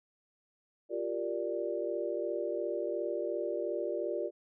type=chord; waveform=sine; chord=G minor seventh; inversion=third; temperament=equal; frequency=349.2 / 392 / 466.2 / 587.3 Hz; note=F4 / G4 / Bb4 / D5; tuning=0 / 0 / 0 / 0 cents; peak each=-37 / -38 / -38 / -36 dBFS; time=0.89-4.31 s; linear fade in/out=50 ms; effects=none